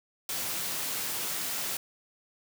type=high-pass noise; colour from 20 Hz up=white; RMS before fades=-33 dBFS; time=0.29-1.77 s; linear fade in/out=2 ms; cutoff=100 Hz; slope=24 dB/octave; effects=none